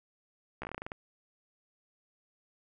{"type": "slowing click train", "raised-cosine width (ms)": 0.5, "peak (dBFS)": -23, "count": 11, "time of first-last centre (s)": [0.62, 0.919], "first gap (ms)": 14, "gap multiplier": 1.16, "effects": []}